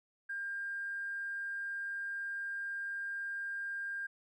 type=tone with tanh clipping; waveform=triangle; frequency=1601 Hz; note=G6; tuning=36 cents sharp; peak=-36 dBFS; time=0.29-4.07 s; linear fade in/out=10 ms; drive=2 dB; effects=none